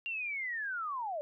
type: linear sweep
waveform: sine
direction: down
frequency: 2794 to 568 Hz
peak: -34 dBFS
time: 0.06-1.21 s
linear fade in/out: 0 ms
effects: none